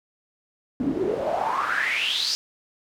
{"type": "noise with band-pass filter sweep", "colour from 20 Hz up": "pink", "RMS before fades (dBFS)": -25, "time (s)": [0.8, 2.35], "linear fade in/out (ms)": 0, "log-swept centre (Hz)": [230, 5200], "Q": 7.8, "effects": []}